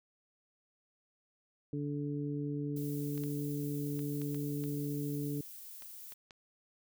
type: harmonic tone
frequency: 145 Hz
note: D3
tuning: 22 cents flat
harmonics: 1 / 2 / 3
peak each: -37 / -37 / -43 dBFS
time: 1.73-5.41 s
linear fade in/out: 2 ms
type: noise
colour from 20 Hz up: violet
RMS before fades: -49 dBFS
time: 2.76-6.14 s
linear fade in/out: 5 ms
type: clicks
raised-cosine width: 0.2 ms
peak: -34 dBFS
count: 9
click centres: 3.178 / 3.237 / 3.992 / 4.217 / 4.346 / 4.639 / 5.823 / 6.122 / 6.308 s
effects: none